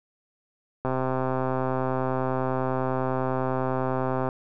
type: click train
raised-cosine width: 1 ms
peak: -13 dBFS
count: 448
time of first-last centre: 0.85-4.288 s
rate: 130 Hz
effects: none